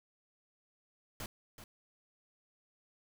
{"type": "noise with echo", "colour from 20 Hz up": "pink", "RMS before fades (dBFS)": -42, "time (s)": [1.2, 1.26], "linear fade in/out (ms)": 2, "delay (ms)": 380, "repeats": 1, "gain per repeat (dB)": -10, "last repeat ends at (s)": 1.64, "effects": []}